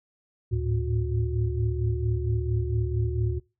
sine tone cluster, 74.8 / 107.7 / 112.1 / 362.4 Hz, D2 / A2 / A2 / F#4, +32 / -37 / +33 / -36 cents, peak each -28 / -30 / -27 / -34 dBFS, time 0.51-3.4 s, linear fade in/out 20 ms, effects noise-tail reverb RT60 0.3 s tail -24 dB re dry

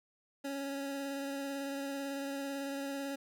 25% pulse tone with vibrato, 277.2 Hz, C#4, in tune, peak -33 dBFS, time 0.44-3.16 s, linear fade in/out 10 ms, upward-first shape sine, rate 18 Hz, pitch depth 18 cents each way, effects none

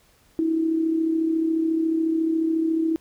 sine tone with amplitude modulation, 323.6 Hz, E4, 32 cents flat, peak -17 dBFS, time 0.39-2.96 s, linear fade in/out 0 ms, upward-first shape sine, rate 34.1 Hz, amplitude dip 50%, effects pink hiss -59 dBFS RMS until 3 s

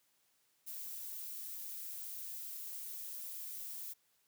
violet noise, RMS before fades -45 dBFS, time 0.66-3.94 s, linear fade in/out 20 ms, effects white hiss -75 dBFS RMS until 4.27 s + high-pass 80 Hz 12 dB/octave

